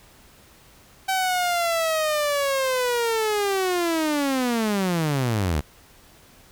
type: linear sweep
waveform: sawtooth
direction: down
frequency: 769 to 69.3 Hz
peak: -17 dBFS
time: 1.08-5.61 s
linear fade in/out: 10 ms
effects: pink hiss -52 dBFS RMS until 6.51 s